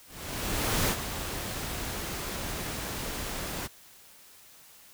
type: noise with ADSR envelope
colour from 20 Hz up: pink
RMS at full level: -26 dBFS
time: 0.06-3.68 s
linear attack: 830 ms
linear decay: 67 ms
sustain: -9 dB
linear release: 23 ms
effects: white hiss -54 dBFS RMS until 4.93 s